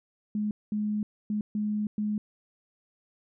sine tone bursts at uneven times, 210.5 Hz, G#3, 24 cents sharp, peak -26 dBFS, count 5, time 0.35-0.51 / 0.72-1.03 / 1.3-1.41 / 1.55-1.87 / 1.98-2.18 s, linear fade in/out 2 ms, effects none

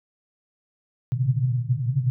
pink band-pass noise, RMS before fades -23 dBFS, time 1.12-2.1 s, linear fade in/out 0 ms, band 120 to 140 Hz, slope 96 dB/octave, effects none

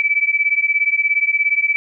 sine beating tone pair, 2298 / 2315 Hz, D7 / D7, -38 / -25 cents, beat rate 17 Hz, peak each -17 dBFS, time 0-1.76 s, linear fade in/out 0 ms, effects none

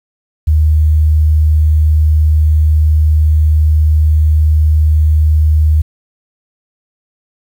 sine tone, 77.1 Hz, D#2, 15 cents flat, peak -6 dBFS, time 0.47-5.82 s, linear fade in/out 10 ms, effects 7-bit

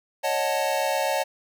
square chord, D# half-diminished seventh, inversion third, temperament equal, 554.4 / 622.3 / 740 / 880 Hz, C#5 / D#5 / F#5 / A5, 0 / 0 / 0 / 0 cents, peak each -28 / -29 / -30 / -29 dBFS, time 0.23-1.24 s, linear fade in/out 20 ms, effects none

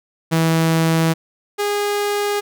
sawtooth tone pair in turn, 162.9 / 410.5 Hz, E3 / G#4, -20 / -20 cents, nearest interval octave + major third, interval 1600 cents, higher second, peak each -10 / -14 dBFS, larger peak first, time 0.31-1.14 / 1.58-2.41 s, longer neither, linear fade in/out 20 ms, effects none

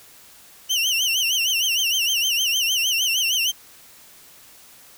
30% pulse tone with vibrato, 2919 Hz, F#7, 24 cents flat, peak -16 dBFS, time 0.69-3.52 s, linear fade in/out 20 ms, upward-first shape sine, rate 6.5 Hz, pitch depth 140 cents each way, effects white hiss -48 dBFS RMS until 4.97 s

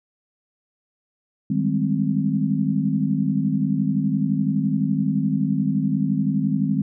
sine chord, Ab major seventh, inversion second, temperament equal, 155.56 / 196 / 207.7 / 261.6 Hz, Eb3 / G3 / Ab3 / C4, 0 / 0 / 0 / 0 cents, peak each -24 dBFS, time 1.5-6.82 s, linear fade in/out 5 ms, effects none

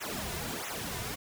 pink noise with flanger, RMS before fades -37 dBFS, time 0-1.16 s, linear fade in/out 20 ms, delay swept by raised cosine 0.21 to 3.71 ms, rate 1.5 Hz, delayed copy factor -0.95, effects none

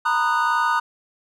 triangle chord, B major seventh, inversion third, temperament just, 926 / 987.8 / 1234.7 / 1481.6 Hz, A#5 / B5 / D#6 / F#6, -12 / 0 / -14 / +2 cents, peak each -21 / -24 / -20 / -22 dBFS, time 0.05-0.8 s, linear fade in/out 10 ms, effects none

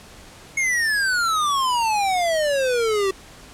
square exponential sweep, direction down, 2188 to 379 Hz, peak -19 dBFS, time 0.57-3.11 s, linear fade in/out 5 ms, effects pink hiss -44 dBFS RMS until 3.53 s + low-pass 10000 Hz 12 dB/octave

